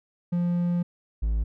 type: tone pair in turn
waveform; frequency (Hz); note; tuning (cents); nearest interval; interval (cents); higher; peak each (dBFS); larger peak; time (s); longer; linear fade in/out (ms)
triangle; 174.61 / 54.37; F3 / A1; 0 / -20; octave + minor sixth; 2020; first; -20; neither; 0.32-0.83 / 1.22-1.44; first; 10
effects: none